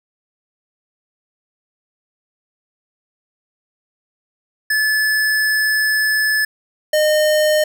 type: tone pair in turn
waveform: square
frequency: 1729 / 611.3 Hz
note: A6 / D#5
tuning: -31 / -31 cents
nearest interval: octave + tritone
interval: 1800 cents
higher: first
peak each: -15 / -13 dBFS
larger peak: second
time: 4.7-6.45 / 6.93-7.64 s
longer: first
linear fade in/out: 5 ms
effects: none